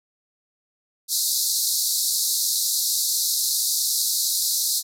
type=band-pass noise; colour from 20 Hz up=pink; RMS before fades=-23 dBFS; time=1.08-4.83 s; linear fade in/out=50 ms; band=3900 to 15000 Hz; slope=96 dB/octave; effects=none